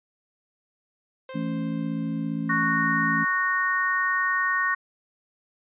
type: tone with exponential decay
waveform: sawtooth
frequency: 523.3 Hz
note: C5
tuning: in tune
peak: -32 dBFS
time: 1.29-4.38 s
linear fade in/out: 2 ms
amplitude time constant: 670 ms
type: chord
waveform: sine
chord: A major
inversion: second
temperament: equal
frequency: 164.81 / 220 / 277.2 Hz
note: E3 / A3 / C#4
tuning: 0 / 0 / 0 cents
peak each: -30 dBFS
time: 1.34-3.25 s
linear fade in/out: 20 ms
type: harmonic tone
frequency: 370 Hz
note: F#4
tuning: in tune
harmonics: 3 / 4 / 5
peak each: -26 / -28 / -24 dBFS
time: 2.49-4.75 s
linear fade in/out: 10 ms
effects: resampled to 8000 Hz